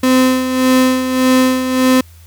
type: tone with tremolo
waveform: 35% pulse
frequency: 257.5 Hz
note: C4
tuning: 28 cents flat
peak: -6 dBFS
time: 0.03-2.01 s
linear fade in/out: 5 ms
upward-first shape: sine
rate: 1.7 Hz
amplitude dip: 60%
effects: added 83 Hz sine -38 dBFS peak until 2.26 s + white hiss -48 dBFS RMS until 2.26 s